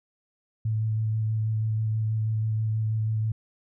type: tone with vibrato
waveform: sine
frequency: 109.6 Hz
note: A2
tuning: 6 cents flat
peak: -23 dBFS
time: 0.65-3.32 s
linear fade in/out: 5 ms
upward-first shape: square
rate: 6.2 Hz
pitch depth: 11 cents each way
effects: none